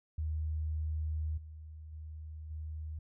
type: tone with level steps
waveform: sine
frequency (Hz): 77.78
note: D#2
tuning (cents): 0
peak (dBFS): -32 / -45 / -42 / -38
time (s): 0.18-2.99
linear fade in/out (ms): 5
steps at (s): 1.37 / 1.92 / 2.5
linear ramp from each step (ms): 10
effects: none